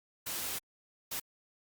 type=noise bursts at uneven times; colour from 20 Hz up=white; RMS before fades=-37 dBFS; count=2; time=0.26-0.59 / 1.11-1.2 s; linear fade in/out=10 ms; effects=Opus 48 kbps